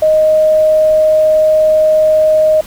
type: tone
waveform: sine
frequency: 622.3 Hz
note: D#5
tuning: in tune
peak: -6 dBFS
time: 0.02-2.61 s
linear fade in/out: 5 ms
effects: pink hiss -34 dBFS RMS until 2.66 s